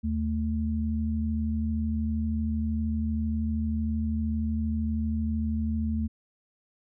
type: tone pair together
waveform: sine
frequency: 77.78 / 220.5 Hz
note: D#2 / A3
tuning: 0 / +4 cents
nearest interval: octave + tritone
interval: 1804 cents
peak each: -28 / -28 dBFS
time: 0.03-6.08 s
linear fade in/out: 20 ms
effects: none